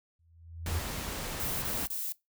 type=tone with exponential growth; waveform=sine; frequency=83.1 Hz; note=E2; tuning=15 cents sharp; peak=-27 dBFS; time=0.19-0.79 s; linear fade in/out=5 ms; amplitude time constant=130 ms
type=noise; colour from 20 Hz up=pink; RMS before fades=-37 dBFS; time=0.66-1.86 s; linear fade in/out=2 ms
type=noise bursts; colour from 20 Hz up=violet; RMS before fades=-35 dBFS; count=3; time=1.4-2.122 s; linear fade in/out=0 ms; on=220 ms; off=31 ms
effects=noise-tail reverb RT60 0.2 s tail -22 dB re dry